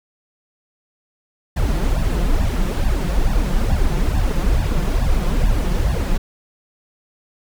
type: noise with flanger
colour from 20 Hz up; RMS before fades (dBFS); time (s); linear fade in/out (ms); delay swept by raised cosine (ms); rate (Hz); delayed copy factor
brown; -17; 1.56-6.18; 10; 1.1 to 5.8; 2.3; +0.95
effects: none